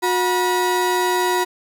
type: tone pair together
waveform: 35% pulse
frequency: 362 / 967.1 Hz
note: F#4 / B5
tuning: -38 / -37 cents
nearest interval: octave + perfect fourth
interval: 1701 cents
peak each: -18 dBFS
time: 0.02-1.45 s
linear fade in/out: 20 ms
effects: none